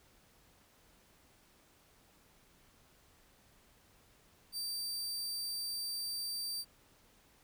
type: tone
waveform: sawtooth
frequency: 4664 Hz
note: D8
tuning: 13 cents flat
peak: -34 dBFS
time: 4.52-6.65 s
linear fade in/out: 50 ms
effects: pink hiss -66 dBFS RMS until 7.43 s

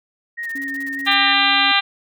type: tone with vibrato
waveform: sine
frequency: 1854 Hz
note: A#6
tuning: 10 cents flat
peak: -24 dBFS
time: 0.37-1.34 s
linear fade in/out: 20 ms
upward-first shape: square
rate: 5 Hz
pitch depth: 19 cents each way
type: noise bursts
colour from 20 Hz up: white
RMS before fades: -42 dBFS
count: 12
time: 0.43-1.139 s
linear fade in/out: 2 ms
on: 27 ms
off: 35 ms
type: tone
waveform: sine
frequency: 277.2 Hz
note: C#4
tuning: in tune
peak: -29 dBFS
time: 0.55-1.72 s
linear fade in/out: 5 ms
type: harmonic tone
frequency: 397.9 Hz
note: G4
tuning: 26 cents sharp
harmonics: 2 / 3 / 4 / 5 / 6 / 7 / 8 / 9 / 10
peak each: -22 / -22 / -22 / -22 / -22 / -22 / -22 / -22 / -22 dBFS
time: 1.06-1.81 s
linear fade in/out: 20 ms
effects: none

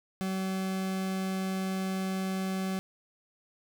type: tone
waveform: 40% pulse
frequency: 189.7 Hz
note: F#3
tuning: 43 cents sharp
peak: -29 dBFS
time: 0.21-2.79 s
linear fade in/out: 0 ms
effects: 10-bit

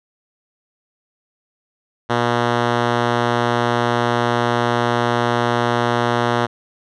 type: tone with low-pass filter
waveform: 5% pulse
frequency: 120 Hz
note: B2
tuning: 49 cents flat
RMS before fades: -18 dBFS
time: 2.09-6.47 s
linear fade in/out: 20 ms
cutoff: 3500 Hz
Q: 0.62
effects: none

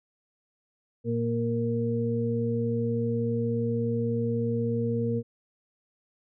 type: harmonic tone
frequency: 116.54 Hz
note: A#2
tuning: in tune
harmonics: 1 / 2 / 4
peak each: -29 / -29 / -29 dBFS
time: 1.04-5.23 s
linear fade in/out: 50 ms
effects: none

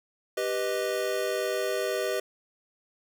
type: chord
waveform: square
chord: G augmented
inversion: none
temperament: equal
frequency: 392 / 493.9 / 622.3 Hz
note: G4 / B4 / D#5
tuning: 0 / 0 / 0 cents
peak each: -32 dBFS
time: 0.37-2.2 s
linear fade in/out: 5 ms
effects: none

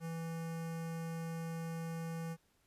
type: tone with notch filter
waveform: square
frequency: 164.81 Hz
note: E3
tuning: in tune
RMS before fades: -41 dBFS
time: 0-2.37 s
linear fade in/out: 50 ms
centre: 3700 Hz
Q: 1.4
effects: pink hiss -74 dBFS RMS until 2.66 s + resampled to 32000 Hz

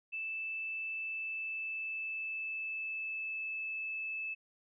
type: tone with pitch glide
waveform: sine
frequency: 2637 to 2617 Hz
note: E7 to E7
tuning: 0 to -13 cents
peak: -36 dBFS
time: 0.12-4.35 s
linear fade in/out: 20 ms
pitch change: -13 cents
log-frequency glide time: 0.9-3.52 s
effects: none

